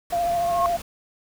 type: noise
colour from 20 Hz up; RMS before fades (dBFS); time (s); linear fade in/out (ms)
pink; -37; 0.1-0.82; 5
type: tone with vibrato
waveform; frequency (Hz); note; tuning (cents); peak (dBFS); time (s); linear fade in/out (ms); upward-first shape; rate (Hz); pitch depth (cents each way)
sine; 691; F5; -19; -20; 0.12-0.77; 10; sine; 14; 24
type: tone with exponential growth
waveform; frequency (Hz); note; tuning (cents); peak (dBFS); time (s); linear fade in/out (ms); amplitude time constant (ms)
sine; 1082; C#6; -42; -17; 0.28-0.66; 0; 82
effects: none